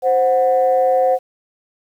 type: tone pair together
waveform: sine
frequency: 523 / 735.8 Hz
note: C5 / F#5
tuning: -1 / -10 cents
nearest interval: tritone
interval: 591 cents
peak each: -13 / -15 dBFS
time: 0.02-1.19 s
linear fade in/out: 50 ms
effects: tanh soft clip ceiling -5 dBFS + 8-bit